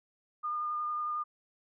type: tone with vibrato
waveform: sine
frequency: 1214 Hz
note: D#6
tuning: 43 cents flat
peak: -31 dBFS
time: 0.43-1.24 s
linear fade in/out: 20 ms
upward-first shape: sine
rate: 11 Hz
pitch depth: 12 cents each way
effects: none